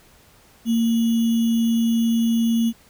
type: tone with sample-and-hold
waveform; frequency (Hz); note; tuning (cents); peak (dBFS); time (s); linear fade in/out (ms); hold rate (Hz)
sine; 229.4; A#3; -28; -16; 0.65-2.73; 50; 3150
effects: pink hiss -53 dBFS RMS until 2.89 s